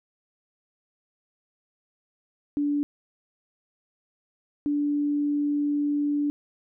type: tone pair in turn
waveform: sine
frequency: 290 / 291.2 Hz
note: D4 / D4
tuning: -22 / -15 cents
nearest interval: unison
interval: 7 cents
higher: second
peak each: -22 dBFS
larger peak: neither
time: 2.57-2.83 / 4.66-6.3 s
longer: second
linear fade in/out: 0 ms
effects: none